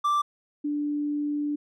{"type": "tone pair in turn", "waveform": ["triangle", "sine"], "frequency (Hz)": [1174, 293.5], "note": ["D6", "D4"], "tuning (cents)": [-1, -1], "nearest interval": "2 octaves", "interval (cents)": 2400, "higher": "first", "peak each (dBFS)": [-19, -25], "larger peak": "first", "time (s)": [[0.04, 0.22], [0.64, 1.56]], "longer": "second", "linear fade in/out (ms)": 10, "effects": []}